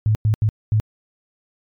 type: tone bursts at uneven times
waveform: sine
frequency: 107.7 Hz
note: A2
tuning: 37 cents flat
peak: -13 dBFS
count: 4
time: 0.06-0.15 / 0.25-0.34 / 0.42-0.49 / 0.72-0.8 s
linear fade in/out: 0 ms
effects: MP3 96 kbps